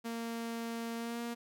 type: tone with pitch glide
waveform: sawtooth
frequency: 230.8 to 235.6 Hz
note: A#3 to A#3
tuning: -17 to +19 cents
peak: -33 dBFS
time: 0.04-1.35 s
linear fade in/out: 20 ms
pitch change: +36 cents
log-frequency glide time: 0.96-1.2 s
effects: none